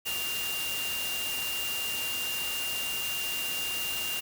sine tone in noise, 2794 Hz, F7, in tune, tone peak -32 dBFS, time 0.05-4.21 s, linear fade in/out 20 ms, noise white, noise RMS -35 dBFS, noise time 0.05-4.21 s, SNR 0 dB, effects none

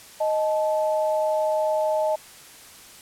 sine tone pair together, 622.3 / 869.1 Hz, D#5 / A5, 0 / -22 cents, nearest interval tritone, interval 578 cents, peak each -21 / -26 dBFS, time 0.2-2.16 s, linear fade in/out 10 ms, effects white hiss -46 dBFS RMS until 3.01 s + low-pass 12000 Hz 12 dB/octave

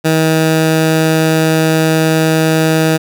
15% pulse tone, 159.4 Hz, D#3, 42 cents sharp, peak -3 dBFS, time 0.04-2.98 s, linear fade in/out 20 ms, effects none

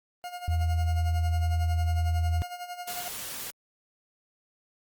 40% pulse tone with tremolo, 712 Hz, F5, 33 cents sharp, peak -33 dBFS, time 0.24-3.08 s, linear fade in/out 0 ms, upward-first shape sine, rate 11 Hz, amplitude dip 70%
sine tone, 82.1 Hz, E2, 6 cents flat, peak -23 dBFS, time 0.48-2.42 s, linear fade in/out 0 ms
white noise, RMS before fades -37 dBFS, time 2.87-3.51 s, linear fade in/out 10 ms
effects Opus 32 kbps

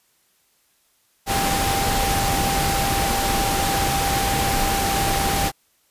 sine tone in noise, 790 Hz, G5, 13 cents sharp, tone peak -23 dBFS, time 1.26-5.52 s, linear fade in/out 50 ms, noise pink, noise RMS -22 dBFS, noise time 1.26-5.52 s, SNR -4 dB, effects white hiss -63 dBFS RMS until 5.9 s + resampled to 32000 Hz

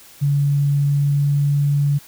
sine tone with pitch glide, 142.5 to 143.33 Hz, C#3 to D3, +48 to -42 cents, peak -14 dBFS, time 0.21-1.99 s, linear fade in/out 20 ms, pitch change +10 cents, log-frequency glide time 0.86-1.45 s, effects white hiss -45 dBFS RMS until 2.07 s

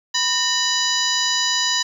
harmonic tone with a mistuned harmonic, 987.8 Hz, B5, in tune, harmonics 1 / 2 / 3 / 4 / 5 / 6 / 7, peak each -28 / -25 / -26 / -23 / -24 / -27 / -27 dBFS, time 0.14-1.83 s, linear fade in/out 10 ms, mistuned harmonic 2, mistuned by -130 cents, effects 8-bit

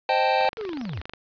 square chord, A half-diminished seventh, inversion first, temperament equal, 523.3 / 622.3 / 784 / 880 Hz, C5 / Eb5 / G5 / A5, 0 / 0 / 0 / 0 cents, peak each -26 / -28 / -23 / -26 dBFS, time 0.09-0.49 s, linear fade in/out 2 ms
click train, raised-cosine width 0.3 ms, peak -20 dBFS, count 19, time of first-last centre 0.41-1.136 s, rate 24.8 Hz
triangle linear sweep, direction down, 466.2 to 58.4 Hz, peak -27 dBFS, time 0.57-1.02 s, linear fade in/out 20 ms
effects resampled to 11025 Hz + 8-bit

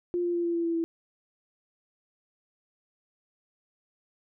sine tone with pitch steps, 351.4 / 348 / 344.6 / 341.2 / 337.9 / 334.6 / 331.3 Hz, F4 / F4 / F4 / F4 / E4 / E4 / E4, +11 / -6 / -23 / -40 / +43 / +26 / +9 cents, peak -25 dBFS, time 0.14-0.84 s, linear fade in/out 0 ms, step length 100 ms, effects none

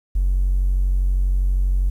triangle tone, 46.25 Hz, F#1, in tune, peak -12 dBFS, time 0.15-1.9 s, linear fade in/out 10 ms, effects tanh soft clip ceiling -12 dBFS + 9-bit

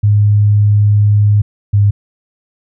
sine tone pair in turn, 103.8 / 101.96 Hz, G#2 / G#2, 0 / -31 cents, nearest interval unison, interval 31 cents, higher first, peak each -6 dBFS, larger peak neither, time 0.03-1.42 / 1.73-1.91 s, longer first, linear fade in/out 10 ms, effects none

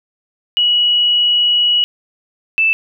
sine tone pair in turn, 2925 / 2641 Hz, F#7 / E7, -21 / +3 cents, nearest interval major second, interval 176 cents, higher first, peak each -10 dBFS, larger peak neither, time 0.57-1.84 / 2.58-2.73 s, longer first, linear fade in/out 0 ms, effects none

